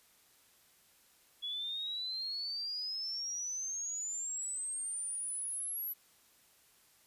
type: exponential sweep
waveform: sine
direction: up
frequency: 3362 to 11840 Hz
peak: -36 dBFS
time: 1.42-5.94 s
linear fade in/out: 20 ms
effects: white hiss -66 dBFS RMS until 7.06 s + resampled to 32000 Hz